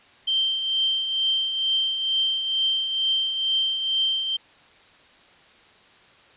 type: tone with tremolo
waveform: sine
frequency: 3136 Hz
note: G7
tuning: in tune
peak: -18 dBFS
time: 0.27-4.37 s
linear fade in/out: 10 ms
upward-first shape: triangle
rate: 2.2 Hz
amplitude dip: 55%
effects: white hiss -53 dBFS RMS until 6.36 s + resampled to 8000 Hz